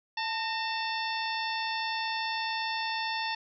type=harmonic tone with a mistuned harmonic; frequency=889 Hz; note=A5; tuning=18 cents sharp; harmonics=1 / 2 / 3 / 4 / 5 / 6; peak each=-33 / -36 / -38 / -39 / -40 / -41 dBFS; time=0.17-3.35 s; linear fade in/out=5 ms; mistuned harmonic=2; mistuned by=+55 cents; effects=none